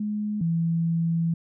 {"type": "tone pair in turn", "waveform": "sine", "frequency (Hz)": [210, 166.22], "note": ["G#3", "E3"], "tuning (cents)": [19, 15], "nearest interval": "major third", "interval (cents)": 404, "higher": "first", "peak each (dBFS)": [-25, -21], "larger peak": "second", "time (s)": [[0, 0.41], [0.41, 1.34]], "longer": "second", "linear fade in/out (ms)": 5, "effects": []}